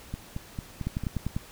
two click trains, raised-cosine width 5 ms, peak -20 / -16 dBFS, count 5 / 6, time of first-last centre 0.14-1.037 / 0.87-1.365 s, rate 4.46 / 10.1 Hz, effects pink hiss -49 dBFS RMS until 1.51 s

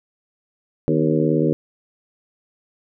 harmonic tone with a mistuned harmonic, 77.78 Hz, D#2, in tune, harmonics 2 / 3 / 4 / 5 / 6 / 7, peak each -21 / -23 / -21 / -23 / -23 / -27 dBFS, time 0.88-1.53 s, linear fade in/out 0 ms, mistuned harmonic 3, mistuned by +70 cents, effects none

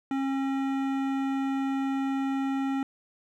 sine tone with hard clipping, 270.8 Hz, C#4, 40 cents flat, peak -28 dBFS, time 0.11-2.83 s, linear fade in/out 2 ms, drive 15 dB, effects none

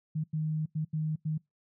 sine tone bursts at uneven times, 155.56 Hz, D#3, in tune, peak -28 dBFS, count 5, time 0.15-0.24 / 0.33-0.66 / 0.75-0.85 / 0.93-1.16 / 1.25-1.38 s, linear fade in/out 10 ms, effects noise-tail reverb RT60 0.2 s tail -25 dB re dry

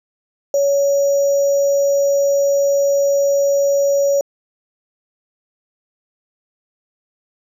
sine tone with sample-and-hold, 561 Hz, C#5, 21 cents sharp, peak -12 dBFS, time 0.54-4.21 s, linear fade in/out 2 ms, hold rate 6300 Hz, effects low-pass 12000 Hz 12 dB/octave

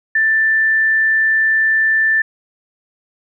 sine tone, 1770 Hz, A6, 10 cents sharp, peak -11 dBFS, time 0.15-2.22 s, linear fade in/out 5 ms, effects none

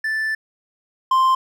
triangle tone pair in turn, 1760 / 1046.5 Hz, A6 / C6, 0 / 0 cents, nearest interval major sixth, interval 900 cents, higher first, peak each -18 / -11 dBFS, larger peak second, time 0.04-0.35 / 1.11-1.35 s, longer first, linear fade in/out 5 ms, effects none

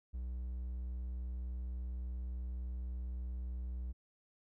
triangle tone, 61.74 Hz, B1, in tune, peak -36 dBFS, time 0.13-3.93 s, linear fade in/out 20 ms, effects none

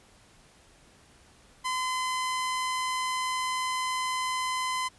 sawtooth tone, 1023 Hz, C6, 39 cents flat, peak -24 dBFS, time 1.64-4.89 s, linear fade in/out 20 ms, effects pink hiss -58 dBFS RMS until 4.98 s + resampled to 24000 Hz

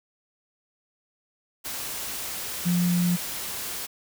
sine tone in noise, 175.9 Hz, F3, 13 cents sharp, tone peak -20 dBFS, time 2.65-3.17 s, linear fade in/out 20 ms, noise white, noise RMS -33 dBFS, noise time 1.64-3.87 s, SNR +10 dB, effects none

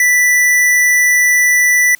square tone, 1975.5 Hz, B6, in tune, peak -9 dBFS, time 0-1.95 s, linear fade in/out 2 ms, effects white hiss -47 dBFS RMS until 1.99 s + high-pass 60 Hz 12 dB/octave

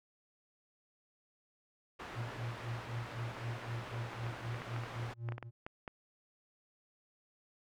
white low-pass noise, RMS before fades -47 dBFS, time 1.99-5.14 s, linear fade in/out 10 ms, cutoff 1600 Hz, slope 12 dB/octave
triangle tone with tremolo, 117.3 Hz, A#2, 11 cents sharp, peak -34 dBFS, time 2.14-5.51 s, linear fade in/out 50 ms, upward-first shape sine, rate 3.9 Hz, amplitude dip 95%
clicks, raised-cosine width 0.5 ms, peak -28 dBFS, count 12, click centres 4.132 / 4.266 / 4.545 / 4.619 / 4.763 / 4.836 / 5.288 / 5.322 / 5.381 / 5.427 / 5.665 / 5.878 s
effects none

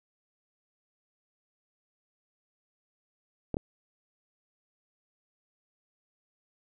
clicks, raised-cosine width 2 ms, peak -17 dBFS, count 2, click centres 3.543 / 3.569 s, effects none

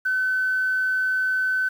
sine tone, 1518 Hz, F#6, 44 cents sharp, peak -19 dBFS, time 0.05-1.69 s, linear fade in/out 10 ms, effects tanh soft clip ceiling -15 dBFS + 8-bit

